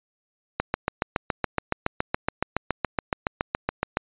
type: click train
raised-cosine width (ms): 0.5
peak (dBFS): -7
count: 25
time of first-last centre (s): 0.6-3.971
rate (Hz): 7.12
effects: resampled to 8000 Hz